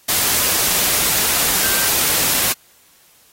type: tone in noise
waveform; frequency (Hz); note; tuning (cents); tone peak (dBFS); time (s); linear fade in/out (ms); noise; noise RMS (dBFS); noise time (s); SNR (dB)
sine; 1568; G6; 0; -27; 1.63-1.89; 10; white; -17; 0.08-2.53; -13
effects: white hiss -52 dBFS RMS until 3.32 s + AAC 48 kbps